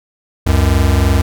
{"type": "tone pair together", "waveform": "square", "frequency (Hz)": [68.6, 91.57], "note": ["C#2", "F#2"], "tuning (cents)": [-17, -17], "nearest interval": "perfect fourth", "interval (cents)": 500, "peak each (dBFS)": -13, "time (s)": [0.46, 1.22], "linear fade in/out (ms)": 10, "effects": []}